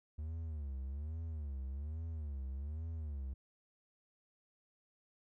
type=tone with vibrato; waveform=triangle; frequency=73.7 Hz; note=D2; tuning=7 cents sharp; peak=-37 dBFS; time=0.18-3.34 s; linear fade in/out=10 ms; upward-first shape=sine; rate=1.2 Hz; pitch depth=190 cents each way; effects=none